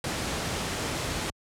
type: noise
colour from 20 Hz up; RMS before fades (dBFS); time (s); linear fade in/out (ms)
pink; -30; 0.04-1.3; 2
effects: high-pass 60 Hz 12 dB/octave + low-pass 9000 Hz 12 dB/octave